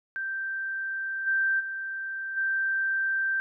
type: tone with level steps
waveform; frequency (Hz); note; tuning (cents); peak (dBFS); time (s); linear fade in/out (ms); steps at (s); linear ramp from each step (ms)
sine; 1567; G6; -1; -29 / -22 / -31 / -24; 0.16-3.4; 0; 1.26 / 1.59 / 2.36; 20
effects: none

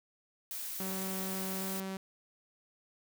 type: noise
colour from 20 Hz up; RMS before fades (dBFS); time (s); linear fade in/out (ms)
blue; -40; 0.51-1.8; 0
type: tone with pitch glide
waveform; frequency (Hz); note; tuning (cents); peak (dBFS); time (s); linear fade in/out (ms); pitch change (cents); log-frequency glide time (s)
sawtooth; 190 to 191.32; F#3 to G3; +46 to -42; -33; 0.8-1.97; 2; +12; 1.53-1.78
effects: none

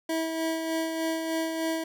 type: tone with tremolo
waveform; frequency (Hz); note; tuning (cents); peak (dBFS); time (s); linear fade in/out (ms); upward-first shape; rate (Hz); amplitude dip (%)
25% pulse; 324.1; E4; -29; -22; 0.09-1.84; 5; sine; 3.3; 40
effects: none

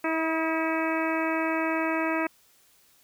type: harmonic tone with a mistuned harmonic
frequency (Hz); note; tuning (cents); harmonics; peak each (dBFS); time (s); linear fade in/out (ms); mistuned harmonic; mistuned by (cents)
322.6; E4; -37; 1 / 2 / 3 / 4 / 5 / 6 / 7 / 8; -28 / -31 / -33 / -34 / -35 / -36 / -36 / -37; 0.04-2.27; 5; 4; -26
effects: white hiss -61 dBFS RMS until 3.03 s

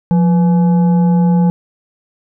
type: tone with frequency modulation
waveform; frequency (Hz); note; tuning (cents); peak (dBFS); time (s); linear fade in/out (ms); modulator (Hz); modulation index
sine; 176.2; F3; +16; -8; 0.11-1.5; 0; 670; 0.34
effects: none

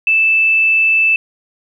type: tone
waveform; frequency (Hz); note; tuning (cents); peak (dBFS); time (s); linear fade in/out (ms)
sine; 2637; E7; 0; -9; 0.07-1.16; 2
effects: 8-bit

